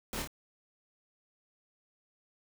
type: noise with echo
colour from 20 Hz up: pink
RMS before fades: -38 dBFS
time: 0.13-0.22 s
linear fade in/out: 0 ms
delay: 27 ms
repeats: 2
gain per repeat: -3 dB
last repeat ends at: 0.274 s
effects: none